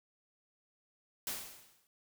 white noise with exponential decay, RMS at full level -36 dBFS, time 1.27-1.87 s, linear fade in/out 1 ms, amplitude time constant 130 ms, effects none

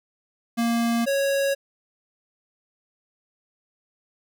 square tone pair in turn, 233.1 / 552.9 Hz, A#3 / C#5, 0 / -5 cents, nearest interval octave + minor third, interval 1495 cents, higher second, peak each -21 dBFS, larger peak neither, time 0.57-1.06 / 1.06-1.55 s, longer neither, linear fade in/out 20 ms, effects none

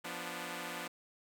5% pulse chord, B diminished, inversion second, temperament equal, 174.61 / 246.9 / 293.7 Hz, F3 / B3 / D4, 0 / 0 / 0 cents, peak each -33 dBFS, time 0.04-0.88 s, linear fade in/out 10 ms, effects none

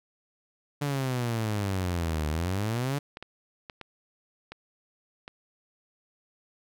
sawtooth exponential two-way sweep, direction down then up, 146.83 to 74.7 to 146.83 Hz, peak -23 dBFS, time 0.81-2.99 s, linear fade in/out 10 ms, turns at 2.28 s
clicks, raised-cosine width 0.3 ms, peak -24 dBFS, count 7, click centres 2.766 / 3.171 / 3.226 / 3.698 / 3.813 / 4.52 / 5.279 s
effects none

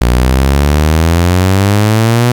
sawtooth exponential sweep, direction up, 58.6 to 123.47 Hz, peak -3 dBFS, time 0.01-2.32 s, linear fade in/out 5 ms, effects 7-bit

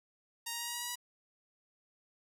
5% pulse tone with pitch steps, 932.3 / 938.8 / 945.3 / 951.9 / 958.5 / 965.2 / 971.9 Hz, A#5 / A#5 / A#5 / A#5 / A#5 / B5 / B5, 0 / +12 / +24 / +36 / +48 / -40 / -28 cents, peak -25 dBFS, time 0.46-0.957 s, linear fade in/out 10 ms, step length 71 ms, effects none

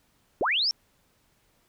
sine linear sweep, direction up, 277.2 to 5620 Hz, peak -22 dBFS, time 0.41-0.71 s, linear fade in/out 0 ms, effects pink hiss -67 dBFS RMS until 1.68 s

